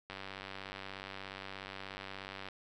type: click train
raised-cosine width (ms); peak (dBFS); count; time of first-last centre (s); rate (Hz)
0.3; -27; 232; 0.1-2.486; 96.8
effects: none